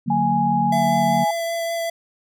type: chord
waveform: sine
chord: D augmented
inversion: none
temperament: just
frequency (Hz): 146.83 / 183.54 / 229.4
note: D3 / F#3 / A#3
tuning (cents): 0 / -14 / -28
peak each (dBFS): -26 / -24 / -23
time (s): 0.06-1.25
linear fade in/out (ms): 20
type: tone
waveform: sine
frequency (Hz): 830.6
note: G#5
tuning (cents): 0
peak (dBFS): -18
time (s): 0.1-1.31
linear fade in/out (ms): 5
type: tone with vibrato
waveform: square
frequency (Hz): 671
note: E5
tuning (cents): +31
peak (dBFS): -23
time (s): 0.72-1.9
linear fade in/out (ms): 5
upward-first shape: triangle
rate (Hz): 5.2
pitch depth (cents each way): 12
effects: none